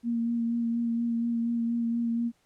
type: tone with vibrato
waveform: sine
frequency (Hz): 233.3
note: A#3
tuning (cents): +2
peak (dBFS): -25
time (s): 0.03-2.32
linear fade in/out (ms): 50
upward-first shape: sine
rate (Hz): 4.2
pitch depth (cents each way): 18
effects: pink hiss -69 dBFS RMS until 2.45 s + low-pass 11000 Hz 12 dB/octave